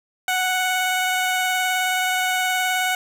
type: tone with vibrato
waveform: 15% pulse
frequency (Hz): 740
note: F#5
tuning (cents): 0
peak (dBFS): -13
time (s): 0.28-2.95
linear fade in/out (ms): 2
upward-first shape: sine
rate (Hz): 19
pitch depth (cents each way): 12
effects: none